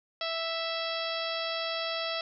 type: harmonic tone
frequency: 659.3 Hz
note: E5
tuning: in tune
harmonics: 1 / 2 / 3 / 4 / 5 / 6 / 7 / 8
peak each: -35 / -38 / -41 / -40 / -38 / -40 / -41 / -41 dBFS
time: 0.21-2.21 s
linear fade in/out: 2 ms
effects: none